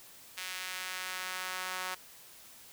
sawtooth tone with high-pass filter sweep, 184.7 Hz, F#3, 3 cents flat, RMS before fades -39 dBFS, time 0.37-1.95 s, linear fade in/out 10 ms, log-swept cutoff 2200 to 1100 Hz, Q 1.1, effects white hiss -54 dBFS RMS until 2.72 s

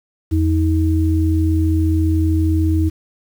sine tone pair together, 84.1 / 317.5 Hz, E2 / D#4, +35 / +35 cents, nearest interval octave + major seventh, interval 2300 cents, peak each -14 / -18 dBFS, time 0.31-2.9 s, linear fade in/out 20 ms, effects 7-bit

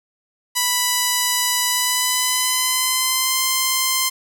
5% pulse tone with pitch glide, 987.8 to 1042.9 Hz, B5 to C6, 0 to -6 cents, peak -5 dBFS, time 0.55-4.1 s, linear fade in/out 20 ms, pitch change +94 cents, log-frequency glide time 1.68-3.42 s, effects none

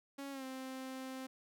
sawtooth tone with pitch glide, 277.2 to 261.9 Hz, C#4 to C4, 0 to +2 cents, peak -39 dBFS, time 0.18-1.27 s, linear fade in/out 10 ms, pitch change -98 cents, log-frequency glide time 0.31-0.44 s, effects none

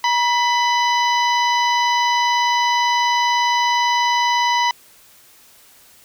harmonic tone with a mistuned harmonic, 998 Hz, B5, 18 cents sharp, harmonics 1 / 2 / 3 / 4 / 5 / 6, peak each -16 / -22 / -26 / -28 / -30 / -32 dBFS, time 0.04-4.71 s, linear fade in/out 2 ms, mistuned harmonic 1, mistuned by -69 cents, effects white hiss -49 dBFS RMS until 6.04 s

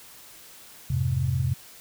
sine chord, F minor, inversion none, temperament equal with one note detuned, 87.31 / 105.15 / 130.81 Hz, F2 / Ab2 / C3, 0 / +22 / 0 cents, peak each -28 / -30 / -24 dBFS, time 0.9-1.54 s, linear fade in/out 5 ms, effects white hiss -48 dBFS RMS until 1.8 s

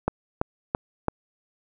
click train, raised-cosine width 1 ms, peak -8 dBFS, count 4, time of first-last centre 0.08-1.083 s, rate 2.99 Hz, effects none

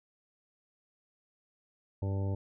harmonic tone, 98 Hz, G2, in tune, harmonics 1 / 2 / 3 / 4 / 5 / 6 / 8 / 9, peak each -30 / -42 / -43 / -45 / -46 / -46 / -56 / -51 dBFS, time 2.02-2.35 s, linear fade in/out 5 ms, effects none

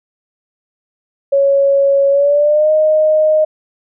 sine tone with pitch glide, 555 to 619.4 Hz, C#5 to D#5, +2 to -8 cents, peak -8 dBFS, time 1.32-3.45 s, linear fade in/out 10 ms, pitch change +190 cents, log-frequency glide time 2.1-2.71 s, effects none

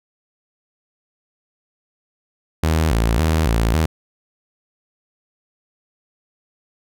sawtooth tone with vibrato, 67 Hz, C2, 42 cents sharp, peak -11 dBFS, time 2.63-3.86 s, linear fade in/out 5 ms, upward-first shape square, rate 1.8 Hz, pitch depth 300 cents each way, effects none

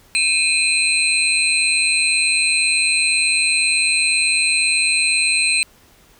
sine tone cluster, 2430 / 2588 / 4086 / 8390 Hz, D#7 / E7 / C8 / C9, -42 / -32 / -42 / +4 cents, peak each -20 dBFS, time 0.15-5.63 s, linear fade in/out 0 ms, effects pink hiss -51 dBFS RMS until 6.19 s

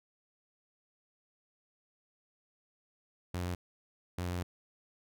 sawtooth tone bursts at uneven times, 89 Hz, F2, 33 cents sharp, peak -30 dBFS, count 2, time 3.34-3.55 / 4.18-4.43 s, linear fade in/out 5 ms, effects none

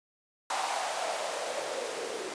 blue noise with band-pass filter sweep, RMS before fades -34 dBFS, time 0.5-2.34 s, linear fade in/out 2 ms, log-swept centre 840 to 410 Hz, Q 4.1, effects resampled to 22050 Hz

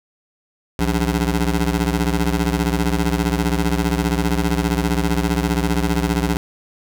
20% pulse ring-modulated tone, 116.54 Hz, A#2, in tune, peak -9 dBFS, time 0.79-6.37 s, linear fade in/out 0 ms, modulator 50.7 Hz, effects none

